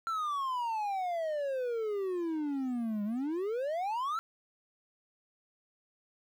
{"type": "exponential two-way sweep", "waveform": "triangle", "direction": "down then up", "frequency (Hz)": [1365, 202.2, 1365], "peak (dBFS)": -29, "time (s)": [0.07, 4.19], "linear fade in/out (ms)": 0, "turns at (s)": 3.04, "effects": ["11-bit"]}